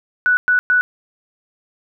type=tone bursts; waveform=sine; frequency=1480 Hz; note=F#6; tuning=in tune; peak=-11 dBFS; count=3; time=0.26-0.81 s; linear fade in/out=0 ms; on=110 ms; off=110 ms; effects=none